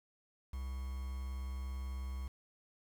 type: tone with quantisation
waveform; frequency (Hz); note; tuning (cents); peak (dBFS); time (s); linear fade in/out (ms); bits
triangle; 65.6; C2; +5; -36; 0.53-2.28; 5; 9
effects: none